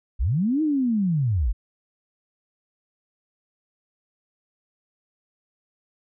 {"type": "linear two-way sweep", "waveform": "sine", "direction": "up then down", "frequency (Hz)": [41.2, 319.2, 41.2], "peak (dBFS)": -19, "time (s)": [0.19, 1.53], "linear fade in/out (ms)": 20, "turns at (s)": 0.62, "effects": []}